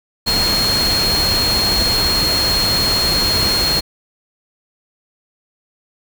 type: tone in noise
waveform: sine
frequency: 4264 Hz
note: C8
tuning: 32 cents sharp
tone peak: -15 dBFS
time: 0.26-3.81 s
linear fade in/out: 20 ms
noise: pink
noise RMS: -20 dBFS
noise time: 0.26-3.81 s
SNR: +2 dB
effects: none